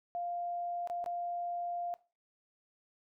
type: tone with dropouts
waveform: sine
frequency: 698.5 Hz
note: F5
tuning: in tune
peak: -34 dBFS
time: 0.15-1.94 s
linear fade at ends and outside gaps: 0 ms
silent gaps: 0.874-0.899 / 1.042-1.061 s
effects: noise-tail reverb RT60 0.3 s tail -19 dB re dry